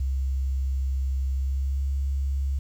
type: tone with pitch glide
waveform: sine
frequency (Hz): 66.6 to 68.35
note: C2 to C#2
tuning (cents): +31 to -24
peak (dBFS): -23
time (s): 0-2.59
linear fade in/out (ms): 5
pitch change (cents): +45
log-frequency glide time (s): 1.34-1.84
effects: 9-bit